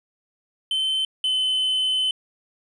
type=tone pair in turn; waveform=triangle; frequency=3077 / 3043 Hz; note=G7 / F#7; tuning=-33 / +48 cents; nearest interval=unison; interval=19 cents; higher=first; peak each=-19 / -18 dBFS; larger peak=second; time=0.71-1.05 / 1.24-2.11 s; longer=second; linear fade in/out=2 ms; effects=resampled to 22050 Hz